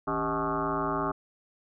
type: tone with frequency modulation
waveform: sine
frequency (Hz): 747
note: F#5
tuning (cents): +16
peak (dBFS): -26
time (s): 0.07-1.12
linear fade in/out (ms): 10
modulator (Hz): 117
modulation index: 4.9
effects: none